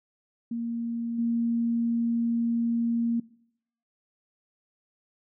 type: tone with level steps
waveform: sine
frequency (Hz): 233.1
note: A#3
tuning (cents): 0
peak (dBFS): -28 / -23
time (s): 0.51-3.2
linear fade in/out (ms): 5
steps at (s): 1.18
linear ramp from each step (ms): 10
effects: noise-tail reverb RT60 0.7 s tail -22 dB re dry